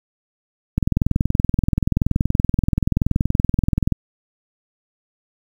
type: click train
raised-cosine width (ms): 5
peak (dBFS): -4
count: 67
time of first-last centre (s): 0.78-3.923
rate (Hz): 21
effects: 7-bit